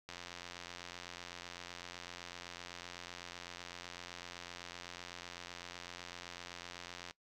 click train, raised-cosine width 0.2 ms, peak -28 dBFS, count 618, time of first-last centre 0.09-7.109 s, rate 87.9 Hz, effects noise-tail reverb RT60 0.1 s tail -20 dB re dry

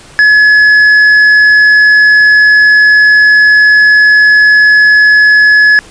sine tone with hard clipping, 1700 Hz, G#6, 40 cents sharp, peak -3 dBFS, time 0.19-5.79 s, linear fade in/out 0 ms, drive 4 dB, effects pink hiss -35 dBFS RMS until 5.9 s + resampled to 22050 Hz

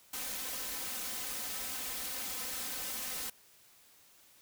white noise with comb filter, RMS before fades -39 dBFS, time 0.13-3.3 s, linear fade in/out 5 ms, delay 3.9 ms, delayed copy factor +0.95, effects white hiss -62 dBFS RMS until 4.41 s

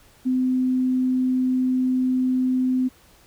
sine tone, 256 Hz, C4, 38 cents flat, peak -18 dBFS, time 0.25-2.89 s, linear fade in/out 20 ms, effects pink hiss -54 dBFS RMS until 3.26 s

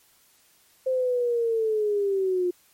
sine linear sweep, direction down, 523.3 to 352.6 Hz, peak -21 dBFS, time 0.86-2.51 s, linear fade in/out 10 ms, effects white hiss -60 dBFS RMS until 2.73 s + MP3 64 kbps

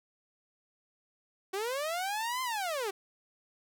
sawtooth linear two-way sweep, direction up then down, 370.1 to 1047 to 370.1 Hz, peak -28 dBFS, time 1.53-2.91 s, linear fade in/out 10 ms, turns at 2.42 s, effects none

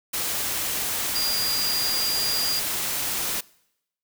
sine tone in noise, 4812 Hz, D8, 41 cents sharp, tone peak -23 dBFS, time 1.15-2.6 s, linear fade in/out 10 ms, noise white, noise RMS -27 dBFS, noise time 0.13-3.41 s, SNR +1 dB, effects noise-tail reverb RT60 0.8 s tail -23 dB re dry

